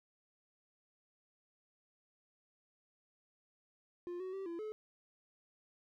triangle tone with pitch steps, 351.5 / 373.3 / 386.9 / 338.5 / 429.9 Hz, F4 / F#4 / G4 / E4 / A4, +11 / +15 / -23 / +46 / -40 cents, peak -38 dBFS, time 4.07-4.72 s, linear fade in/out 0 ms, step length 130 ms, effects none

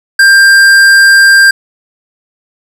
triangle tone with tanh clipping, 1590 Hz, G6, 24 cents sharp, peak -3 dBFS, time 0.19-1.51 s, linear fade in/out 5 ms, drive 18 dB, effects none

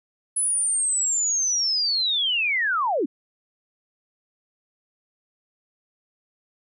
sine linear sweep, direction down, 10180 to 234.8 Hz, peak -20 dBFS, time 0.36-3.06 s, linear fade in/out 10 ms, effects none

